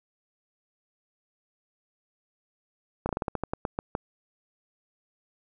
slowing click train, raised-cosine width 1 ms, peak -14 dBFS, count 12, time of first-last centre 3.06-3.951 s, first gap 31 ms, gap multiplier 1.18, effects none

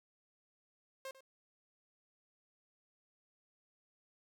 sawtooth tone with echo, 532 Hz, C5, 29 cents sharp, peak -39 dBFS, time 1.05-1.11 s, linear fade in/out 2 ms, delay 97 ms, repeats 1, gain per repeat -15 dB, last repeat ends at 1.207 s, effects none

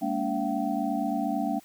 sine tone cluster, 203.9 / 232.6 / 286.5 / 681 / 765 Hz, G#3 / A#3 / D4 / F5 / G5, -32 / -4 / -43 / -44 / -42 cents, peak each -33 / -32 / -30 / -33 / -32 dBFS, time 0.01-1.6 s, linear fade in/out 20 ms, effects white hiss -56 dBFS RMS until 1.64 s

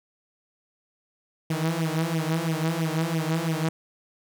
sawtooth tone with flanger, 161.8 Hz, E3, 32 cents flat, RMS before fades -26 dBFS, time 1.5-3.69 s, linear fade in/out 5 ms, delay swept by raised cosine 0.33 to 6.23 ms, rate 3 Hz, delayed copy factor +0.95, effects none

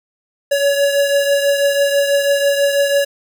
square beating tone pair, 563 / 569.1 Hz, C#5 / C#5, +27 / +45 cents, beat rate 6.1 Hz, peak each -14 / -21 dBFS, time 0.51-3.05 s, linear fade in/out 10 ms, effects none

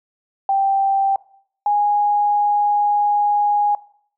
sine tone pair in turn, 784 / 825.7 Hz, G5 / G#5, 0 / -10 cents, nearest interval minor second, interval 90 cents, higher second, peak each -14 dBFS, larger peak neither, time 0.49-1.16 / 1.66-3.75 s, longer second, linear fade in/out 2 ms, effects noise-tail reverb RT60 0.6 s tail -20 dB re dry

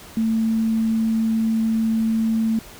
sine tone, 223.3 Hz, A3, 26 cents sharp, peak -17 dBFS, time 0.17-2.59 s, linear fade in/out 2 ms, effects pink hiss -42 dBFS RMS until 2.79 s

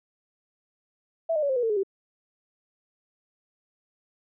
sine tone with pitch steps, 658 / 610.4 / 566.2 / 525.3 / 487.3 / 452 / 419.3 / 389 Hz, E5 / D#5 / C#5 / C5 / B4 / A4 / G#4 / G4, -3 / -33 / +37 / +7 / -23 / +47 / +17 / -13 cents, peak -22 dBFS, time 1.29-1.834 s, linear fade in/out 10 ms, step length 68 ms, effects none

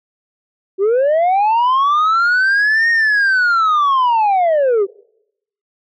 sine linear two-way sweep, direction up then down, 370.9 to 1864 to 370.9 Hz, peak -8 dBFS, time 0.78-4.87 s, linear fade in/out 50 ms, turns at 2.9 s, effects noise-tail reverb RT60 0.8 s tail -26 dB re dry + tanh soft clip ceiling -10 dBFS

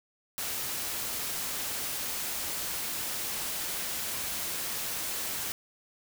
white noise, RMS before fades -34 dBFS, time 0.38-5.52 s, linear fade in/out 0 ms, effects none

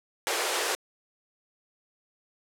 pink high-pass noise, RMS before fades -28 dBFS, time 0.27-0.75 s, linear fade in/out 0 ms, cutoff 370 Hz, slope 48 dB/octave, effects low-pass 11000 Hz 12 dB/octave

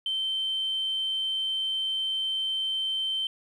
sine tone, 3104 Hz, G7, 18 cents flat, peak -25 dBFS, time 0.06-3.27 s, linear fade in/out 2 ms, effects tanh soft clip ceiling -22 dBFS + 10-bit

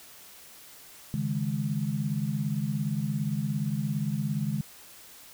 sine chord, C# suspended second, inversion none, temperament just, 138.59 / 155.92 / 207.9 Hz, C#3 / D#3 / G#3, 0 / +4 / +2 cents, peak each -31 dBFS, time 1.14-4.61 s, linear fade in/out 0 ms, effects white hiss -50 dBFS RMS until 5.33 s

